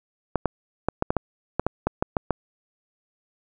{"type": "clicks", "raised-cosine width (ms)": 1, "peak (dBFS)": -7, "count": 12, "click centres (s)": [0.357, 0.457, 0.886, 1.024, 1.105, 1.167, 1.596, 1.666, 1.87, 2.025, 2.168, 2.307], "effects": []}